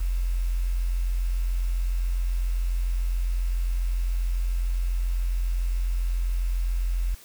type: tone with quantisation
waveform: sine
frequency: 43.65 Hz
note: F1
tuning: in tune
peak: -22 dBFS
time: 0-7.15 s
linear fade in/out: 10 ms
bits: 8
effects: white hiss -50 dBFS RMS until 7.24 s